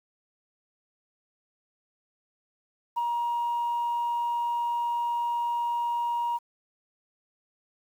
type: tone with ADSR envelope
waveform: sine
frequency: 948 Hz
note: A#5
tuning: 29 cents sharp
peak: -21 dBFS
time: 2.96-6.39 s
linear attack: 20 ms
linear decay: 18 ms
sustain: -3 dB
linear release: 33 ms
effects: tanh soft clip ceiling -22 dBFS + 9-bit